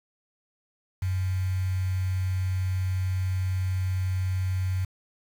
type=tone with quantisation; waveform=sine; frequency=93.1 Hz; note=F#2; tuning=11 cents sharp; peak=-24 dBFS; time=1.02-4.85 s; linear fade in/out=5 ms; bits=7; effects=none